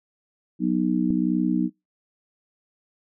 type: harmonic tone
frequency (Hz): 61.74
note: B1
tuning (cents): 0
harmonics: 3 / 4 / 5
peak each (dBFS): -24 / -24 / -24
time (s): 0.59-1.7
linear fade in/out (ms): 50
type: click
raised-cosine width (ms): 3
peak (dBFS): -19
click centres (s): 1.105
effects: noise-tail reverb RT60 0.2 s tail -25 dB re dry